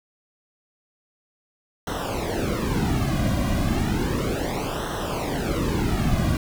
brown noise with flanger, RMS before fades -24 dBFS, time 1.87-6.37 s, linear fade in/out 2 ms, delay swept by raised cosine 0.42 to 2.32 ms, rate 0.33 Hz, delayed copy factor -0.85, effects none

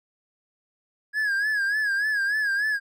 triangle tone with vibrato, 1661.2 Hz, G#6, in tune, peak -20 dBFS, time 1.13-2.8 s, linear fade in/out 50 ms, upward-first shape sine, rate 3.4 Hz, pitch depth 86 cents each way, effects none

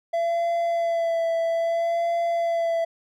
triangle tone with vibrato, 672 Hz, E5, 33 cents sharp, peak -19 dBFS, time 0.13-2.85 s, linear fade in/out 10 ms, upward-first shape sine, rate 0.61 Hz, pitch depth 23 cents each way, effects none

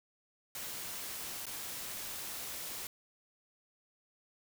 white noise with dropouts, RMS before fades -42 dBFS, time 0.55-2.87 s, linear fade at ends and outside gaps 2 ms, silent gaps 1.456-1.466 s, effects none

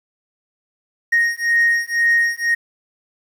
triangle beating tone pair, 1864.7 / 1866.7 Hz, A#6 / A#6, 0 / +2 cents, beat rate 2 Hz, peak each -15 dBFS, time 1.12-2.55 s, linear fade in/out 10 ms, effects tanh soft clip ceiling -6 dBFS + 8-bit

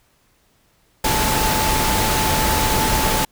sine tone in noise, 873 Hz, A5, 14 cents flat, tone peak -22 dBFS, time 1.04-3.25 s, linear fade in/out 5 ms, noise pink, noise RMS -19 dBFS, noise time 1.04-3.25 s, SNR -6 dB, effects pink hiss -60 dBFS RMS until 3.31 s

